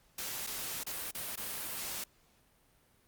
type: noise with dropouts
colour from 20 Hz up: white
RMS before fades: -39 dBFS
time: 0.18-2.04 s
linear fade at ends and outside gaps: 5 ms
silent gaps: 0.467-0.471 / 0.835-0.865 / 1.111-1.147 / 1.358-1.374 s
effects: pink hiss -68 dBFS RMS until 3.07 s + Opus 48 kbps